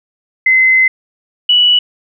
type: tone pair in turn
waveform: sine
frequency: 2052 / 2948 Hz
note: C7 / F#7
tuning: -34 / -7 cents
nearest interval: tritone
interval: 627 cents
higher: second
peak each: -6 dBFS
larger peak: neither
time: 0.46-0.88 / 1.49-1.79 s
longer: first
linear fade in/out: 5 ms
effects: none